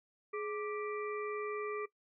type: harmonic tone with a mistuned harmonic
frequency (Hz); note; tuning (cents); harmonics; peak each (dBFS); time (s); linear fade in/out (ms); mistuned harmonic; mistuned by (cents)
392; G4; 0; 1 / 3 / 5 / 6; -37 / -42 / -49 / -49; 0.33-1.86; 10; 1; +120
effects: noise-tail reverb RT60 0.1 s tail -19 dB re dry